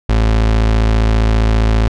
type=tone; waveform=35% pulse; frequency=55 Hz; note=A1; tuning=in tune; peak=-8 dBFS; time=0.09-1.88 s; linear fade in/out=5 ms; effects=low-pass 5000 Hz 12 dB/octave